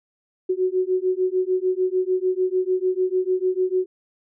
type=beating tone pair; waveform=sine; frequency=367 / 373.7 Hz; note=F#4 / F#4; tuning=-14 / +17 cents; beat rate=6.7 Hz; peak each=-22 dBFS; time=0.49-3.86 s; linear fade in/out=10 ms; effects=none